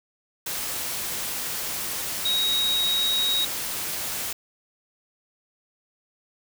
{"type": "tone in noise", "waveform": "sine", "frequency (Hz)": 3798, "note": "A#7", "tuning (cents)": 32, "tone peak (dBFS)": -21, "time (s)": [2.25, 3.45], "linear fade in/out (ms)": 5, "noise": "white", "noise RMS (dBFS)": -30, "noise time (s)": [0.46, 4.33], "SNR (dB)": 6, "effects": []}